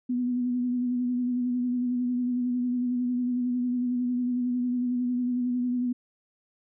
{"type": "tone with vibrato", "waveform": "sine", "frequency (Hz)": 246.9, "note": "B3", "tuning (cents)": 0, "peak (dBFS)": -24, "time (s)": [0.09, 5.93], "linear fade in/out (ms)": 10, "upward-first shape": "sine", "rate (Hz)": 11, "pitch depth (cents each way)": 28, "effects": []}